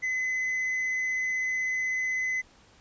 sine tone with tanh clipping, 2029 Hz, B6, 46 cents sharp, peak -27 dBFS, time 0.02-2.42 s, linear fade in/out 20 ms, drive 3 dB, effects pink hiss -58 dBFS RMS until 2.8 s + resampled to 16000 Hz

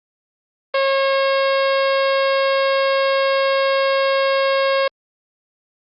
harmonic tone, 543 Hz, C#5, 36 cents flat, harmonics 1 / 2 / 3 / 4 / 5 / 6 / 7 / 8 / 9, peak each -16 / -22 / -26 / -28 / -30 / -32 / -33 / -34 / -35 dBFS, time 0.74-4.88 s, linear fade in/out 5 ms, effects Opus 24 kbps

